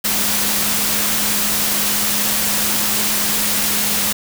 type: tone in noise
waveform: sine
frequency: 207.7 Hz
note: G#3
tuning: in tune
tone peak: -29 dBFS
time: 0.04-4.13 s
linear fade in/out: 10 ms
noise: white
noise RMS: -18 dBFS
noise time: 0.04-4.13 s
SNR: -14 dB
effects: none